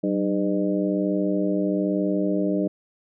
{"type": "harmonic tone with a mistuned harmonic", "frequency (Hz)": 101.1, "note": "G#2", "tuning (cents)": -46, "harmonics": [2, 3, 4, 5, 6], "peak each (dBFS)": [-25, -24, -30, -31, -29], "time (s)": [0.03, 2.68], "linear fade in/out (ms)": 10, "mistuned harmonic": 2, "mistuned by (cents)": -110, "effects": []}